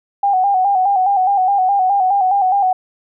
sine tone with vibrato, 772 Hz, G5, 27 cents flat, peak -11 dBFS, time 0.23-2.73 s, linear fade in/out 5 ms, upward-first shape square, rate 4.8 Hz, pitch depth 66 cents each way, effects none

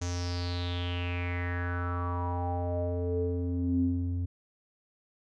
square tone with low-pass filter sweep, 88.1 Hz, F2, 16 cents sharp, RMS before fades -31 dBFS, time 0.01-4.26 s, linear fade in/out 10 ms, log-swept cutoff 6500 to 180 Hz, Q 6.5, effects none

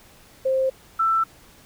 sine tone pair in turn, 527 / 1330.7 Hz, C5 / E6, +12 / +16 cents, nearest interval octave + major third, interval 1604 cents, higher second, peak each -18 / -17 dBFS, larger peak second, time 0.45-0.7 / 0.99-1.24 s, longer neither, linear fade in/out 10 ms, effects pink hiss -51 dBFS RMS until 1.65 s

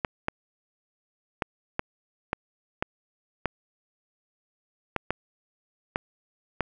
clicks, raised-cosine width 0.5 ms, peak -10 dBFS, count 11, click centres 0.048 / 0.284 / 1.422 / 1.794 / 2.331 / 2.825 / 3.457 / 4.963 / 5.106 / 5.959 / 6.607 s, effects none

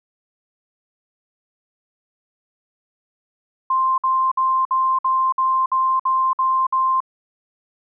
sine tone bursts, 1048 Hz, C6, 2 cents sharp, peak -15 dBFS, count 10, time 3.7-7.004 s, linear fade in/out 5 ms, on 280 ms, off 56 ms, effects none

